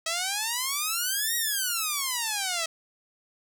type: exponential two-way sweep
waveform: 5% pulse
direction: up then down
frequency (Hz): 641 to 1910 to 641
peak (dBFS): -15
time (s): 0.06-2.66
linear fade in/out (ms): 5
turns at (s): 1.36
effects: none